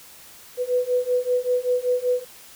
sine beating tone pair, 493.9 / 499.1 Hz, B4 / B4, 0 / +18 cents, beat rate 5.2 Hz, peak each -23 / -22 dBFS, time 0.57-2.25 s, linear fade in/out 50 ms, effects white hiss -46 dBFS RMS until 2.55 s

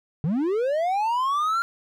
triangle linear sweep, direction up, 138.5 to 1398 Hz, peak -19 dBFS, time 0.24-1.62 s, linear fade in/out 0 ms, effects none

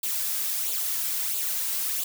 blue noise with flanger, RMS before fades -28 dBFS, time 0.03-2.04 s, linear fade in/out 5 ms, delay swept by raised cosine 0.26 to 3.16 ms, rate 1.5 Hz, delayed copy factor +0.6, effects none

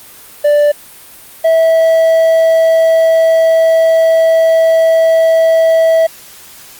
triangle tone pair in turn, 587.3 / 651.8 Hz, D5 / E5, 0 / -20 cents, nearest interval major second, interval 180 cents, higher second, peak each -4 dBFS, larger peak neither, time 0.44-0.72 / 1.44-6.07 s, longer second, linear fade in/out 10 ms, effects white hiss -36 dBFS RMS until 6.79 s + Opus 32 kbps

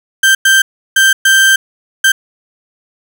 35% pulse tone bursts at uneven times, 1568 Hz, G6, in tune, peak -4 dBFS, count 5, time 0.23-0.35 / 0.45-0.62 / 0.96-1.13 / 1.25-1.56 / 2.04-2.12 s, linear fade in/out 5 ms, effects none

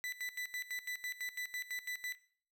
40% pulse tone with tremolo, 1988 Hz, B6, 11 cents sharp, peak -37 dBFS, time 0.04-2.15 s, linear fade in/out 0 ms, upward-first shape square, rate 6 Hz, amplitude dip 80%, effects noise-tail reverb RT60 0.5 s tail -18 dB re dry

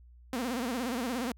sawtooth tone with vibrato, 245.4 Hz, B3, 11 cents flat, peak -27 dBFS, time 0.33-1.32 s, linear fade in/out 2 ms, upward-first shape sine, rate 17 Hz, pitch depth 140 cents each way, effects added 60 Hz sine -52 dBFS peak until 1.37 s

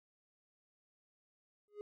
triangle tone with exponential growth, 415.3 Hz, G#4, in tune, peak -36 dBFS, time 1.68-1.81 s, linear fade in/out 0 ms, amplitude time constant 27 ms, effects tanh soft clip ceiling -34 dBFS

